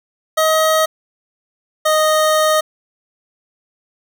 25% pulse tone pair in turn, 632 / 621.1 Hz, D#5 / D#5, +27 / -3 cents, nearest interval unison, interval 30 cents, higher first, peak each -8 dBFS, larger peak neither, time 0.37-0.86 / 1.85-2.61 s, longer second, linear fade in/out 10 ms, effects none

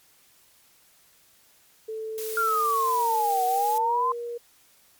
sine tone with pitch glide, 440 to 474.3 Hz, A4 to A#4, 0 to +30 cents, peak -30 dBFS, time 1.88-4.38 s, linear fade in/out 10 ms, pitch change +130 cents, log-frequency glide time 2.37-3.57 s
blue noise, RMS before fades -36 dBFS, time 2.18-3.78 s, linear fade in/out 0 ms
sine exponential two-way sweep, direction down then up, 1413 to 737 to 1051 Hz, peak -21 dBFS, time 2.37-4.12 s, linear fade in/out 2 ms, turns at 3.45 s
effects white hiss -59 dBFS RMS until 4.99 s + MP3 96 kbps

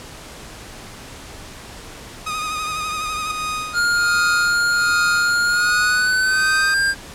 sawtooth tone with vibrato, 1244.5 Hz, D#6, in tune, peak -19 dBFS, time 2.26-3.32 s, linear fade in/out 10 ms, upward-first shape sine, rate 12 Hz, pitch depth 33 cents each way
sawtooth tone with tremolo, 1244.5 Hz, D#6, in tune, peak -18 dBFS, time 3.3-6.74 s, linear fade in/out 2 ms, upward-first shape sine, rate 1.3 Hz, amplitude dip 95%
square tone with pitch glide, 1414 to 1596.4 Hz, F6 to G6, +21 to +31 cents, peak -16 dBFS, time 3.73-6.95 s, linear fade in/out 50 ms, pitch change +210 cents, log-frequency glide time 5.43-6.8 s
effects pink hiss -37 dBFS RMS until 7.14 s + low-pass 10000 Hz 12 dB/octave

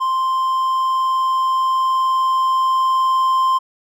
triangle tone with level ramp, 1046.5 Hz, C6, in tune, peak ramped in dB -14 to -11 dBFS, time 0-3.59 s, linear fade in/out 20 ms, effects none

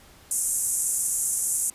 white band-pass noise, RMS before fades -26 dBFS, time 0.31-1.7 s, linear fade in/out 2 ms, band 6900 to 11000 Hz, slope 48 dB/octave, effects pink hiss -52 dBFS RMS until 1.74 s + resampled to 32000 Hz

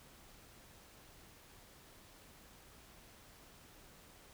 silence, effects pink hiss -60 dBFS RMS until 4.33 s

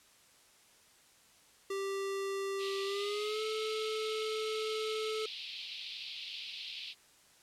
square tone with pitch glide, 392 to 435 Hz, G4 to A4, 0 to -20 cents, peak -35 dBFS, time 1.7-5.26 s, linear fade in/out 5 ms, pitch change +180 cents, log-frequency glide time 2.84-3.42 s
white band-pass noise, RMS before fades -44 dBFS, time 2.58-6.95 s, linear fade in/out 50 ms, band 2500 to 4400 Hz, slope 48 dB/octave
effects white hiss -63 dBFS RMS until 7.42 s + low-pass 10000 Hz 12 dB/octave

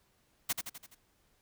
white noise with echo, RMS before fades -31 dBFS, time 0.49-0.53 s, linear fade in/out 10 ms, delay 84 ms, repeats 5, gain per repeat -5 dB, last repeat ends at 0.95 s, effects pink hiss -71 dBFS RMS until 1.41 s

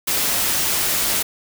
white noise, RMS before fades -20 dBFS, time 0.07-1.23 s, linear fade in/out 10 ms, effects none

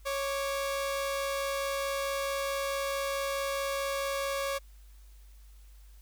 sawtooth tone pair together, 552 / 1168.6 Hz, C#5 / D6, -7 / -9 cents, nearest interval octave + minor second, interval 1298 cents, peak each -27 / -35 dBFS, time 0.05-4.59 s, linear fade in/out 20 ms, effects added 50 Hz sine -50 dBFS peak until 6.01 s + white hiss -65 dBFS RMS until 6.01 s

